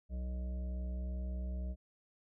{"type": "harmonic tone with a mistuned harmonic", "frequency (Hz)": 62.1, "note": "B1", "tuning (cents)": 10, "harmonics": [1, 3, 5, 7, 9, 10], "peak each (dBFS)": [-36, -47, -59, -62, -64, -55], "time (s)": [0.09, 1.76], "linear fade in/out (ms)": 50, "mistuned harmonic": 1, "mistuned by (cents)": 19, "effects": []}